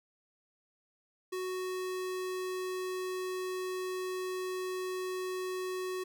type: tone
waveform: square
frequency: 370 Hz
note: F#4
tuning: in tune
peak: -35 dBFS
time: 1.32-6.04 s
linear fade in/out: 10 ms
effects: none